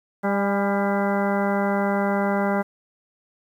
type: harmonic tone with a mistuned harmonic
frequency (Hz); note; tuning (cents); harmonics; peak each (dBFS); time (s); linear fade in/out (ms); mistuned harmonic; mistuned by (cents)
199.3; G3; +29; 1 / 2 / 3 / 4 / 5 / 6 / 7 / 8 / 10; -23 / -28 / -26 / -28 / -32 / -35 / -32 / -35 / -36; 0.23-2.63; 20; 4; +28
effects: 9-bit